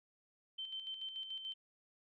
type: tone with tremolo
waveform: sine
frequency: 3098 Hz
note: G7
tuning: 21 cents flat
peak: -40 dBFS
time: 0.58-1.54 s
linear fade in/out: 10 ms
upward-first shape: square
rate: 6.9 Hz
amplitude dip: 50%
effects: none